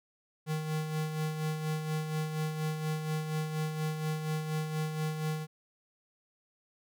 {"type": "tone with tremolo", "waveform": "square", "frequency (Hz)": 155.56, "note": "D#3", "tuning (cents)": 0, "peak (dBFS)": -30, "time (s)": [0.46, 5.47], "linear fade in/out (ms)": 50, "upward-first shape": "sine", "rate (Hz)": 4.2, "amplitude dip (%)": 50, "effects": []}